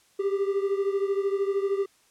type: beating tone pair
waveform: triangle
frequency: 392 / 405 Hz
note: G4 / G#4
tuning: 0 / -43 cents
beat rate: 13 Hz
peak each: -23 / -27 dBFS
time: 0.19-1.86 s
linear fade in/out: 10 ms
effects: white hiss -62 dBFS RMS until 2.1 s + low-pass 10000 Hz 12 dB/octave